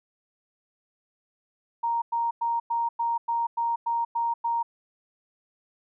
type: tone bursts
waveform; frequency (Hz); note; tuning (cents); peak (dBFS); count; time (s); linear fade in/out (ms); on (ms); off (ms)
sine; 932.3; A#5; 0; -23; 10; 1.83-4.63; 10; 190; 100
effects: none